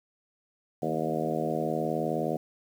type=harmonic tone with a mistuned harmonic; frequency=79.4 Hz; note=D#2; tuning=36 cents sharp; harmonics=2 / 3 / 4 / 5 / 6 / 7 / 8 / 9; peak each=-35 / -35 / -35 / -35 / -35 / -35 / -35 / -35 dBFS; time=0.82-2.37 s; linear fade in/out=5 ms; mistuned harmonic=3; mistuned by=-40 cents; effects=9-bit